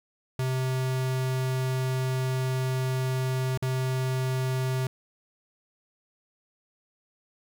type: tone with dropouts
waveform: square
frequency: 129.9 Hz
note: C3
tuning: 12 cents flat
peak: -26 dBFS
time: 0.39-4.87 s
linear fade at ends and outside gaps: 2 ms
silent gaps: 3.575-3.624 s
effects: 10-bit